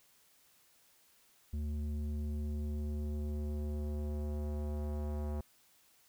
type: tone with low-pass filter sweep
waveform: square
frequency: 74.3 Hz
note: D2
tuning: 21 cents sharp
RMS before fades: -37 dBFS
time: 1.53-5.41 s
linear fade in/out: 5 ms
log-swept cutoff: 200 to 820 Hz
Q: 1.1
effects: white hiss -67 dBFS RMS until 6.08 s